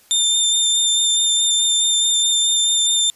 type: tone with vibrato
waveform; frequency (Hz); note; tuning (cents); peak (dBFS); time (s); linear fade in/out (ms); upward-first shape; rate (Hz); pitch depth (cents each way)
25% pulse; 3596; A7; +37; -10; 0.11-3.1; 0; sine; 4.7; 11
effects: white hiss -52 dBFS RMS until 3.15 s + resampled to 32000 Hz